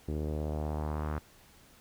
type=tone with low-pass filter sweep; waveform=sawtooth; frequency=76 Hz; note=D#2; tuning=40 cents flat; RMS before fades=-34 dBFS; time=0.08-1.19 s; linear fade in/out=5 ms; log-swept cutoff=380 to 1400 Hz; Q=2; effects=pink hiss -59 dBFS RMS until 1.8 s